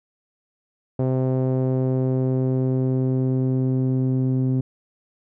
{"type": "tone with low-pass filter sweep", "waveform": "sawtooth", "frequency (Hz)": 129.8, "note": "C3", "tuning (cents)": -13, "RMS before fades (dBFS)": -21, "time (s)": [0.99, 4.61], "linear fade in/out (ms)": 5, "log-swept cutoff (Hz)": [550, 270], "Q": 1.5, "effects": []}